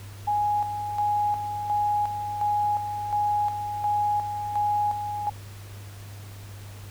sine tone with tremolo, 830.6 Hz, G#5, in tune, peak -21 dBFS, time 0.27-5.3 s, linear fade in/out 10 ms, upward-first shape square, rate 1.4 Hz, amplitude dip 55%, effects added 100 Hz sine -39 dBFS peak until 6.9 s + pink hiss -48 dBFS RMS until 6.9 s

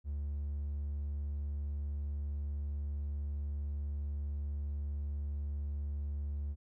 triangle tone, 72.3 Hz, D2, 27 cents flat, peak -32 dBFS, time 0.04-6.56 s, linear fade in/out 50 ms, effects tanh soft clip ceiling -28 dBFS

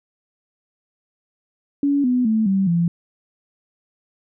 sine tone with pitch steps, 283.2 / 249.4 / 219.6 / 193.43 / 170.35 Hz, C#4 / B3 / A3 / G3 / F3, +37 / +17 / -3 / -23 / -43 cents, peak -15 dBFS, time 1.83-2.88 s, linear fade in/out 2 ms, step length 210 ms, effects none

